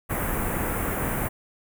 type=band-stop noise; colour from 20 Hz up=pink; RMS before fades=-27 dBFS; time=0.09-1.29 s; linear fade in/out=20 ms; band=2100 to 10000 Hz; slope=24 dB/octave; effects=none